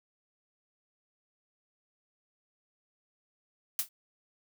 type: noise with exponential decay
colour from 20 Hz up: blue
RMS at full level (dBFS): -25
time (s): 3.79-3.89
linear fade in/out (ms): 2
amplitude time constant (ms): 21
effects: none